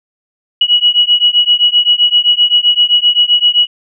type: beating tone pair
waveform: sine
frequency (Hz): 2916 / 2923.7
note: F#7 / F#7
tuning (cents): -26 / -21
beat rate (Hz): 7.7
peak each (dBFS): -10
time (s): 0.61-3.67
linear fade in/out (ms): 5
effects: none